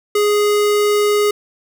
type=tone; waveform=square; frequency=415.3 Hz; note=G#4; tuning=in tune; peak=-13 dBFS; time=0.15-1.31 s; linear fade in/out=5 ms; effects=none